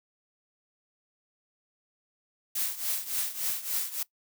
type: noise with tremolo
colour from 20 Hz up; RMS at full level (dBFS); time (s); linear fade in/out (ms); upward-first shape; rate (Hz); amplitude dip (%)
blue; -28; 2.55-4.03; 5; triangle; 3.5; 85
effects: noise-tail reverb RT60 0.1 s tail -20 dB re dry